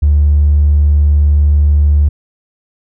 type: tone with tanh clipping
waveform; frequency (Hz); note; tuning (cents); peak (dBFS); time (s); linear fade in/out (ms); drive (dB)
triangle; 73.42; D2; 0; -5; 0.02-2.09; 10; 1
effects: none